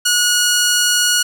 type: tone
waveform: 10% pulse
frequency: 1451 Hz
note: F#6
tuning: 34 cents flat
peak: -4 dBFS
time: 0.05-1.23 s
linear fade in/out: 10 ms
effects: none